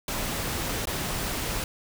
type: noise with dropouts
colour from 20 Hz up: pink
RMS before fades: -30 dBFS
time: 0.08-1.64 s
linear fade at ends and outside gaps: 2 ms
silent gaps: 0.855-0.871 s
effects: none